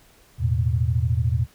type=chord; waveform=sine; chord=E suspended fourth; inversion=none; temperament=equal; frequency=82.41 / 110 / 123.47 Hz; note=E2 / A2 / B2; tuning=0 / 0 / 0 cents; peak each=-23 dBFS; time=0.38-1.47 s; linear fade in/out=50 ms; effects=pink hiss -55 dBFS RMS until 1.54 s